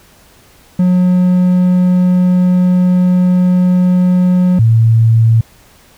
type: tone pair in turn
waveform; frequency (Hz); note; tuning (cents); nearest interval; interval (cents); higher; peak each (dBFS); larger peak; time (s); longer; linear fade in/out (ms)
triangle / sine; 181 / 113.31; F#3 / A#2; -38 / -49; minor sixth; 811; first; -5; neither; 0.79-4.59 / 4.59-5.41; first; 5
effects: pink hiss -45 dBFS RMS until 5.97 s